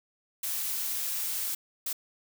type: noise bursts at uneven times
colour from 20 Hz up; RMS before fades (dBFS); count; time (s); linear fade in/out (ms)
blue; -32; 2; 0.43-1.55 / 1.86-1.93; 5
effects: none